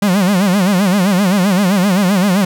45% pulse tone with vibrato, 191.9 Hz, G3, 37 cents flat, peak -10 dBFS, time 0.02-2.45 s, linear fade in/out 5 ms, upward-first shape sine, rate 7.7 Hz, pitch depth 150 cents each way, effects none

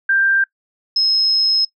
sine tone pair in turn, 1582 / 5158 Hz, G6 / E8, +15 / -39 cents, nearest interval octave + minor sixth, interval 2046 cents, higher second, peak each -12 dBFS, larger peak neither, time 0.09-0.44 / 0.96-1.65 s, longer second, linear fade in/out 5 ms, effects noise-tail reverb RT60 0.1 s tail -22 dB re dry

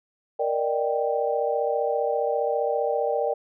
sine chord, Eb major seventh, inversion second, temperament equal, 466.2 / 587.3 / 622.3 / 784 Hz, Bb4 / D5 / Eb5 / G5, 0 / 0 / 0 / 0 cents, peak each -26 / -26 / -32 / -28 dBFS, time 0.39-3.34 s, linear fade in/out 10 ms, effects none

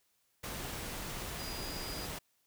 sine tone in noise, 4888 Hz, D#8, 32 cents flat, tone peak -45 dBFS, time 1.39-2.06 s, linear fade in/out 10 ms, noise pink, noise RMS -41 dBFS, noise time 0.43-2.19 s, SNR -7 dB, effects white hiss -75 dBFS RMS until 2.46 s

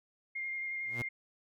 sine tone with vibrato, 2121 Hz, C7, 23 cents sharp, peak -35 dBFS, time 0.35-1.09 s, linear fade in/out 10 ms, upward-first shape square, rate 11 Hz, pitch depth 11 cents each way
sawtooth tone with exponential growth, 119.9 Hz, A#2, 49 cents sharp, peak -30 dBFS, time 0.83-1.02 s, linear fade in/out 5 ms, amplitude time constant 40 ms
effects none

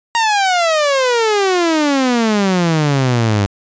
sawtooth exponential sweep, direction down, 942 to 98 Hz, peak -8 dBFS, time 0.15-3.46 s, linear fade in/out 0 ms, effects resampled to 16000 Hz

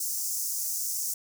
pink high-pass noise, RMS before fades -31 dBFS, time 0-1.14 s, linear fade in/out 5 ms, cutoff 5600 Hz, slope 48 dB/octave, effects none

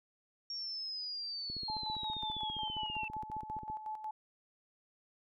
sine linear sweep, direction down, 5560 to 2649 Hz, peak -38 dBFS, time 0.5-3.08 s, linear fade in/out 2 ms
click train, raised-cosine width 3 ms, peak -35 dBFS, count 34, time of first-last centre 1.5-3.7 s, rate 15 Hz
sine tone with tremolo, 863 Hz, A5, 34 cents flat, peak -37 dBFS, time 1.68-4.11 s, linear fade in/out 5 ms, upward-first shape square, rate 5.5 Hz, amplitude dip 60%
effects none

